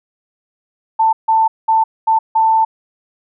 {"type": "tone bursts at uneven times", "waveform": "sine", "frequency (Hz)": 889, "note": "A5", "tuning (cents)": 18, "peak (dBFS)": -9, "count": 5, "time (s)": [[0.99, 1.13], [1.28, 1.48], [1.68, 1.84], [2.07, 2.19], [2.35, 2.65]], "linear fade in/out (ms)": 10, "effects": []}